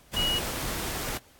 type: tone in noise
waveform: sine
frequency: 2905 Hz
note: F#7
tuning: 32 cents flat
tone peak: -25 dBFS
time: 0.16-0.39 s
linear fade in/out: 10 ms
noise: pink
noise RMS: -32 dBFS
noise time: 0.13-1.18 s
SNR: +4 dB
effects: pink hiss -57 dBFS RMS until 1.39 s + AAC 64 kbps